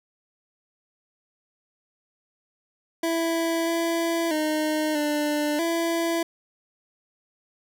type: tone with pitch steps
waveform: 25% pulse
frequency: 331.2 / 334.1 / 307.9 / 297 / 334.3 Hz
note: E4 / E4 / D#4 / D4 / E4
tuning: +8 / +23 / -18 / +20 / +24 cents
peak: -19 dBFS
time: 3.03-6.23 s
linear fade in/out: 5 ms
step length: 640 ms
effects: none